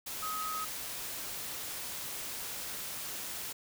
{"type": "tone in noise", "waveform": "sine", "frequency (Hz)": 1265, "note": "D#6", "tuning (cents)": 28, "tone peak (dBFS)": -35, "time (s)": [0.22, 0.65], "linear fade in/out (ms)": 10, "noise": "white", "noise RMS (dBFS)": -40, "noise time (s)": [0.06, 3.53], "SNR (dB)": 2, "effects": []}